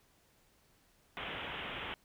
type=low-pass noise; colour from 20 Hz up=white; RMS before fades=-42 dBFS; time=1.17-1.94 s; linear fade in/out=0 ms; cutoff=3400 Hz; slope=96 dB/octave; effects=pink hiss -69 dBFS RMS until 2.04 s